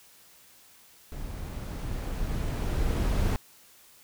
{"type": "noise with level ramp", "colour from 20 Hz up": "brown", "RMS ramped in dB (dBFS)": [-38, -24], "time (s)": [1.12, 3.36], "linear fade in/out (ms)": 0, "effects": ["white hiss -56 dBFS RMS until 4.03 s"]}